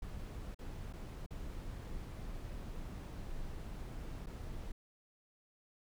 brown noise with dropouts, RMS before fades -44 dBFS, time 0.02-4.72 s, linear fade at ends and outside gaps 5 ms, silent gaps 0.546-0.589 / 0.928-0.934 / 1.263-1.306 / 4.261-4.268 s, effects none

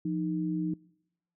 sine tone pair together, 173.98 / 310 Hz, F3 / D#4, -6 / -6 cents, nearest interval minor seventh, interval 1000 cents, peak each -31 / -31 dBFS, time 0.05-0.74 s, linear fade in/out 5 ms, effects noise-tail reverb RT60 0.9 s tail -25 dB re dry

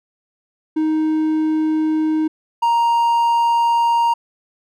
triangle tone pair in turn, 312.6 / 934.8 Hz, D#4 / A#5, +8 / +5 cents, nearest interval octave + perfect fifth, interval 1897 cents, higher second, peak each -13 / -11 dBFS, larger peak second, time 0.76-2.28 / 2.62-4.14 s, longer neither, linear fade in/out 10 ms, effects none

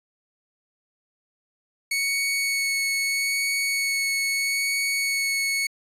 sawtooth tone with vibrato, 2217 Hz, C#7, in tune, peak -19 dBFS, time 1.91-5.67 s, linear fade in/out 5 ms, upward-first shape sine, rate 0.78 Hz, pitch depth 9 cents each way, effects resampled to 32000 Hz

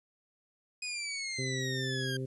20% pulse exponential sweep, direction down, 2507 to 1589 Hz, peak -30 dBFS, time 0.82-2.17 s, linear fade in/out 5 ms
harmonic tone, 130.8 Hz, C3, in tune, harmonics 1 / 2 / 3 / 4, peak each -35 / -41 / -39 / -47 dBFS, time 1.38-2.26 s, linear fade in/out 10 ms
effects resampled to 24000 Hz + 11-bit

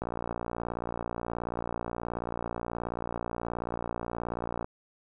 click train, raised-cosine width 1 ms, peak -19 dBFS, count 272, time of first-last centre 0.02-4.645 s, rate 58.6 Hz, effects none

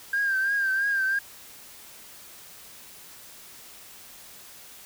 sine tone with vibrato, 1592 Hz, G6, 26 cents sharp, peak -21 dBFS, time 0.13-1.19 s, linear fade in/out 5 ms, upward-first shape triangle, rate 3 Hz, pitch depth 66 cents each way, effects tanh soft clip ceiling -18 dBFS + white hiss -47 dBFS RMS until 4.85 s

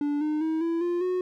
triangle tone with pitch steps, 290.7 / 304.3 / 318.5 / 333.3 / 348.9 / 365.2 Hz, D4 / D#4 / D#4 / E4 / F4 / F#4, -18 / -38 / +41 / +19 / -2 / -23 cents, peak -22 dBFS, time 0.01-1.21 s, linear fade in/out 2 ms, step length 200 ms, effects none

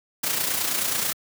white noise with amplitude modulation, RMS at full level -23 dBFS, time 0.23-1.13 s, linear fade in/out 10 ms, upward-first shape sine, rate 29.2 Hz, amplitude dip 50%, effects high-pass 100 Hz 12 dB/octave

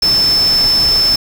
sine tone in noise, 5274 Hz, E8, in tune, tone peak -9 dBFS, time 0.02-1.16 s, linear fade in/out 5 ms, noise pink, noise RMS -23 dBFS, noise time 0.02-1.16 s, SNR +11 dB, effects none

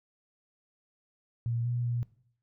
sine tone with pitch steps, 117.4 / 121 / 119.8 Hz, A#2 / B2 / A#2, +13 / -35 / +48 cents, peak -28 dBFS, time 1.46-2.03 s, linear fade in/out 0 ms, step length 190 ms, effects noise-tail reverb RT60 0.6 s tail -19 dB re dry

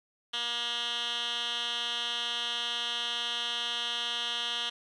10% pulse tone with band-pass filter, 237.8 Hz, A#3, 35 cents sharp, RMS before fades -33 dBFS, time 0.33-4.7 s, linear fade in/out 10 ms, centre 3100 Hz, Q 4.1, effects resampled to 24000 Hz + 10-bit

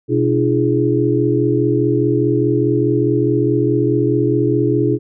sine tone cluster, 125.6 / 298.5 / 343.3 / 418.2 Hz, B2 / D4 / F4 / G#4, +30 / +28 / -30 / +12 cents, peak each -18 dBFS, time 0.08-4.99 s, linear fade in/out 50 ms, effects none

